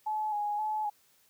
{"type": "tone with vibrato", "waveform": "sine", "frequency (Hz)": 844, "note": "G#5", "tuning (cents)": 28, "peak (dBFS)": -29, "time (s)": [0.06, 0.9], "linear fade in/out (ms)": 10, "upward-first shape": "square", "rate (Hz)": 1.9, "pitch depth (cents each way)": 29, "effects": ["white hiss -66 dBFS RMS until 1.29 s", "high-pass 60 Hz 12 dB/octave"]}